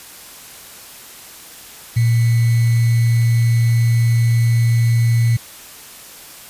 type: tone with sample-and-hold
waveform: sine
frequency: 116.54 Hz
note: A#2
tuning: in tune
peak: -11 dBFS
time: 1.96-5.37 s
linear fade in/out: 10 ms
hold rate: 2100 Hz
effects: white hiss -38 dBFS RMS until 6.49 s + resampled to 32000 Hz